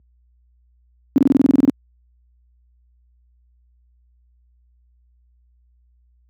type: tone bursts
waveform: sine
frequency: 272.9 Hz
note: C#4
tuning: 27 cents flat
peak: -7 dBFS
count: 12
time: 1.16-1.697 s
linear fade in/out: 0 ms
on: 20 ms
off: 27 ms
effects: added 60 Hz sine -39 dBFS peak until 6.29 s + high-pass 150 Hz 12 dB/octave